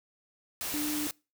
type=tone in noise; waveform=sine; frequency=299.2 Hz; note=D4; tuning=32 cents sharp; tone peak=-31 dBFS; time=0.74-1.07 s; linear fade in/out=0 ms; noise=white; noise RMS=-35 dBFS; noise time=0.61-1.11 s; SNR=+1 dB; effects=noise-tail reverb RT60 0.3 s tail -25 dB re dry